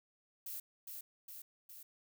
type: noise with echo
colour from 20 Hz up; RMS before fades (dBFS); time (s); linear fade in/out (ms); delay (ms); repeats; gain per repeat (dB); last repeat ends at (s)
violet; -44; 0.46-0.6; 5; 410; 3; -3; 1.83
effects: none